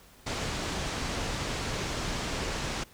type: low-pass noise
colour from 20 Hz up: pink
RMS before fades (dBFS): -33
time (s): 0.26-2.84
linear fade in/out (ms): 10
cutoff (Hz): 7400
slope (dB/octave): 24
effects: pink hiss -56 dBFS RMS until 2.93 s